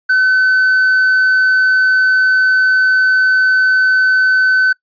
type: tone with tanh clipping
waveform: sine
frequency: 1518 Hz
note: F#6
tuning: 44 cents sharp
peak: -9 dBFS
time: 0.09-4.73 s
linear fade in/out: 10 ms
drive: 2 dB
effects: noise-tail reverb RT60 0.1 s tail -23 dB re dry + resampled to 11025 Hz